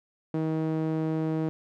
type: tone with band-pass filter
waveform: sawtooth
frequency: 158.6 Hz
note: D#3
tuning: 33 cents sharp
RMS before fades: -28 dBFS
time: 0.34-1.49 s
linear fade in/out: 0 ms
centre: 330 Hz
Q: 1.2
effects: none